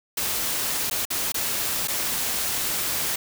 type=noise with dropouts; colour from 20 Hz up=white; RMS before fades=-26 dBFS; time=0.17-3.16 s; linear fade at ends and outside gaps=5 ms; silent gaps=0.9-0.91 / 1.053-1.103 / 1.321-1.343 / 1.875-1.882 s; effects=none